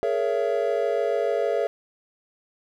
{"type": "chord", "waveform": "triangle", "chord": "A# half-diminished seventh", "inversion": "third", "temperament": "just", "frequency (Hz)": [419.5, 466.2, 559.4, 671.3], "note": ["G#4", "A#4", "C#5", "E5"], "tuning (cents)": [17, 0, 16, 31], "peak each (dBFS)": -25, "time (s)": [0.03, 1.67], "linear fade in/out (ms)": 0, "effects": []}